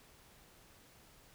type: silence
effects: pink hiss -62 dBFS RMS until 1.34 s